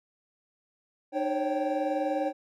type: tone cluster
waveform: triangle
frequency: 304.9 / 539 / 559 / 778 Hz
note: D#4 / C#5 / C#5 / G5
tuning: -35 / -49 / +14 / -13 cents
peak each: -30 dBFS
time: 1.12-2.33 s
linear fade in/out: 50 ms
effects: none